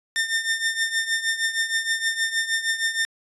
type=tone with tremolo; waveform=sawtooth; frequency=1808 Hz; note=A6; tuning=47 cents sharp; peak=-15 dBFS; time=0.16-3.05 s; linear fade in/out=0 ms; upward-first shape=triangle; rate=6.4 Hz; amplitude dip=80%; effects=resampled to 24000 Hz